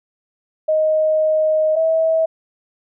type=tone pair in turn; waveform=sine; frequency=624 / 646 Hz; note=D#5 / E5; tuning=+5 / -35 cents; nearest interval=minor second; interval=60 cents; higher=second; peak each=-13 dBFS; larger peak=neither; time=0.68-1.76 / 1.76-2.26 s; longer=first; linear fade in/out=10 ms; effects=none